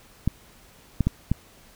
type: clicks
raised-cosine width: 5 ms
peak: -8 dBFS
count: 4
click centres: 0.276 / 1.007 / 1.07 / 1.316 s
effects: pink hiss -53 dBFS RMS until 1.75 s